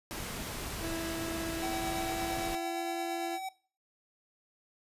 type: noise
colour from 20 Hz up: pink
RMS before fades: -39 dBFS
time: 0.11-2.55 s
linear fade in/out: 0 ms
type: tone with pitch glide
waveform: 30% pulse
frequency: 329.6 to 338.7 Hz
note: E4 to E4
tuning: 0 to +47 cents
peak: -33 dBFS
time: 0.8-3.39 s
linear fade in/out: 50 ms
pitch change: +47 cents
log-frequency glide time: 1.55-2.79 s
type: tone with tremolo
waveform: square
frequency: 763 Hz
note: G5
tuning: 47 cents flat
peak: -35 dBFS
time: 1.62-3.49 s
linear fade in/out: 5 ms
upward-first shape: triangle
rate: 8.8 Hz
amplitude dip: 40%
effects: noise-tail reverb RT60 0.4 s tail -20 dB re dry + resampled to 32000 Hz